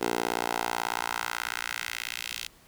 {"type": "tone with high-pass filter sweep", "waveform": "10% pulse", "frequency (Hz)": 58.27, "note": "A#1", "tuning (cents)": 0, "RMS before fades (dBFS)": -32, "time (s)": [0.01, 2.47], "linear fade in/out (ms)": 5, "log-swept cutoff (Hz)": [420, 3100], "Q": 1.5, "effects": ["pink hiss -57 dBFS RMS until 2.67 s"]}